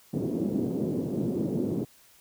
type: band-pass noise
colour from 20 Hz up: white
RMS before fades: -29 dBFS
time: 0.13-1.85 s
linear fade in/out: 10 ms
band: 130 to 370 Hz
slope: 24 dB/octave
effects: white hiss -58 dBFS RMS until 2.2 s